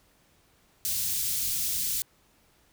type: band-stop noise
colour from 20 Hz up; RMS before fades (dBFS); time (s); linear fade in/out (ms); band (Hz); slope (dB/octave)
white; -29; 0.85-2.02; 0; 130 to 4200; 12
effects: pink hiss -64 dBFS RMS until 2.72 s